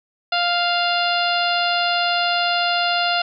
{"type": "harmonic tone", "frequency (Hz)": 698.5, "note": "F5", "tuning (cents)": 0, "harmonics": [1, 2, 3, 4, 5, 6, 7], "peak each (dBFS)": [-21, -23, -32, -24, -28, -27, -30], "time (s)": [0.32, 3.22], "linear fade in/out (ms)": 5, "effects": []}